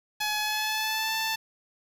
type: tone with pitch glide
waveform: 10% pulse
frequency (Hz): 847 to 884.5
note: G#5 to A5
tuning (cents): +34 to +9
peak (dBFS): -18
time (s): 0.2-1.36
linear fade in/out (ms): 10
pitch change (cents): +75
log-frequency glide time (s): 0.39-1.14
effects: resampled to 32000 Hz + 8-bit